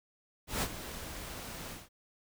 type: noise with ADSR envelope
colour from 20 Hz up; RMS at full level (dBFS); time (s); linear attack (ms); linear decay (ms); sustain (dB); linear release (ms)
pink; -31; 0.47-1.89; 150; 56; -12; 180
effects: none